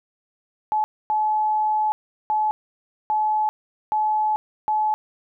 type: tone bursts at uneven times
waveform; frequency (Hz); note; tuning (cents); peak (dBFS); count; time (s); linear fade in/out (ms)
sine; 857; A5; -46; -18; 6; 0.72-0.84 / 1.1-1.92 / 2.3-2.51 / 3.1-3.49 / 3.92-4.36 / 4.68-4.94; 0
effects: none